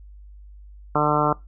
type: harmonic tone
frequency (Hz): 149.5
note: D3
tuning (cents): +31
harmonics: 1 / 2 / 3 / 4 / 5 / 6 / 7 / 8 / 9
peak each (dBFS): -26 / -26 / -26 / -26 / -26 / -26 / -26 / -26 / -26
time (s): 0.95-1.33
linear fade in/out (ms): 5
effects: noise-tail reverb RT60 0.2 s tail -21 dB re dry + added 50 Hz sine -41 dBFS peak until 1.47 s